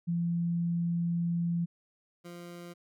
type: tone pair in turn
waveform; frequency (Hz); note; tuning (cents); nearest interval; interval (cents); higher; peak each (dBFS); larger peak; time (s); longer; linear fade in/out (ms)
sine / 20% pulse; 170.7 / 173.68; F3 / F3; -39 / -9; unison; 30; second; -27 / -38; first; 0.07-1.66 / 2.24-2.74; first; 20
effects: none